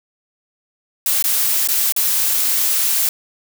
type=noise with dropouts; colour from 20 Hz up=blue; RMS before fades=-17 dBFS; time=1.06-3.09 s; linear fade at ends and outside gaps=2 ms; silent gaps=1.225-1.24 / 1.675-1.686 / 1.923-1.963 s; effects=none